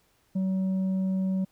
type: tone with tanh clipping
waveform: sine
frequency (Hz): 189.2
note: F#3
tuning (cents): +39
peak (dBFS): -25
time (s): 0.35-1.45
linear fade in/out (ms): 10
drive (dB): 4
effects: pink hiss -67 dBFS RMS until 1.51 s